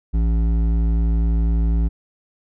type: tone with hard clipping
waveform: sine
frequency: 56 Hz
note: A1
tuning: 31 cents sharp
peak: -17 dBFS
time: 0.13-1.89 s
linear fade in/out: 20 ms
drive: 10 dB
effects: none